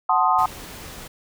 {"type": "chord", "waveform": "sine", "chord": "F# diminished seventh", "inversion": "none", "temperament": "equal", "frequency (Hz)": [740, 880, 1046.5, 1244.5], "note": ["F#5", "A5", "C6", "Eb6"], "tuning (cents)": [0, 0, 0, 0], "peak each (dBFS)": -21, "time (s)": [0.09, 0.46], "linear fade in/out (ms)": 5}
{"type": "noise", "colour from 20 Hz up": "pink", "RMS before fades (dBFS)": -38, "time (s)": [0.38, 1.08], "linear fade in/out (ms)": 10}
{"effects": []}